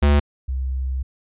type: tone pair in turn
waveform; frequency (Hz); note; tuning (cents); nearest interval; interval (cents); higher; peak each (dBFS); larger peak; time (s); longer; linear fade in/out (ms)
square / sine; 72.3 / 65.25; D2 / C2; -27 / -4; major second; 177; first; -13 / -21; first; 0.02-0.2 / 0.48-1.03; second; 10
effects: resampled to 8000 Hz